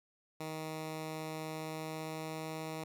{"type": "tone with pitch glide", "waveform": "10% pulse", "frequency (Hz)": [157.4, 158.49], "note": ["D#3", "D#3"], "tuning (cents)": [20, 32], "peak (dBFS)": -31, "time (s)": [0.4, 2.84], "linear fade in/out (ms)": 5, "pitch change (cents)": 12, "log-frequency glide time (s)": [1.49, 2.54], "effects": []}